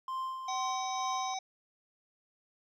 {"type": "tone with tremolo", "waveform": "triangle", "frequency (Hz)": 1046.5, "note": "C6", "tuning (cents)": 0, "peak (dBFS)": -31, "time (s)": [0.08, 1.34], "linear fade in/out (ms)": 2, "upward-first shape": "sine", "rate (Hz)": 2.2, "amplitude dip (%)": 50}
{"type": "harmonic tone", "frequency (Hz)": 760, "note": "F#5", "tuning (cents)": 46, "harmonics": [1, 3, 5, 7, 8], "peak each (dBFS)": [-35, -46, -44, -47, -44], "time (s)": [0.48, 1.39], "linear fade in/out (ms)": 5}
{"effects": []}